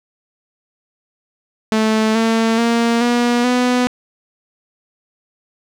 sawtooth tone with pitch steps, 218.7 / 225.8 / 233 / 240.6 / 248.3 Hz, A3 / A3 / A#3 / B3 / B3, -10 / +45 / -1 / -45 / +9 cents, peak -9 dBFS, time 1.72-3.87 s, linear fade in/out 0 ms, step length 430 ms, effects low-pass 7000 Hz 12 dB/octave + 8-bit

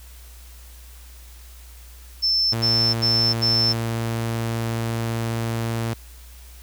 sine tone bursts, 5310 Hz, E8, 12 cents sharp, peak -17 dBFS, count 4, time 2.22-3.734 s, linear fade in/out 20 ms, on 320 ms, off 78 ms
sawtooth tone, 114.8 Hz, A#2, 26 cents flat, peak -19 dBFS, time 2.52-5.94 s, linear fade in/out 10 ms
effects added 60 Hz sine -41 dBFS peak until 6.62 s + white hiss -49 dBFS RMS until 6.62 s

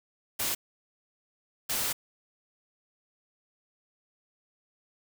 white noise bursts at uneven times, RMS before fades -30 dBFS, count 2, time 0.39-0.55 / 1.69-1.93 s, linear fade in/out 10 ms, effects none

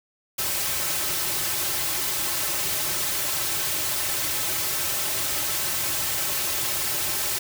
white noise with comb filter, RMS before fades -26 dBFS, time 0.38-7.39 s, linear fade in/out 10 ms, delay 4.2 ms, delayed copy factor -0.8, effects none

